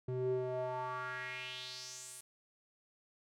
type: tone with band-pass filter sweep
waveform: square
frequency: 127 Hz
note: B2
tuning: 49 cents sharp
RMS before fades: -40 dBFS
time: 0.08-2.21 s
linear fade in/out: 5 ms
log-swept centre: 260 to 10000 Hz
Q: 3.7
effects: none